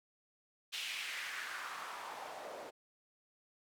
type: noise with band-pass filter sweep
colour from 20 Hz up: white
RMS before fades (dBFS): -44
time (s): 0.72-2.71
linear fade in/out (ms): 20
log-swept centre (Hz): 3100 to 520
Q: 2.4
effects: none